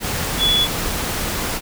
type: tone in noise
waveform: sine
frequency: 3413 Hz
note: G#7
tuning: 47 cents sharp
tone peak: -14 dBFS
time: 0.38-0.68 s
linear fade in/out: 50 ms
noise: pink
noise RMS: -23 dBFS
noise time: 0-1.61 s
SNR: +6 dB
effects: none